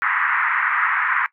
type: band-pass noise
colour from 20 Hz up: white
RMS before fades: -20 dBFS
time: 0.02-1.26 s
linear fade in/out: 0 ms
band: 1000 to 2000 Hz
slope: 48 dB/octave
effects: noise-tail reverb RT60 0.1 s tail -18 dB re dry